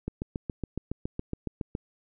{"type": "click train", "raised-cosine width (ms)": 3, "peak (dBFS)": -18, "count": 13, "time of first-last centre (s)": [0.08, 1.751], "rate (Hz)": 7.18, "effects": []}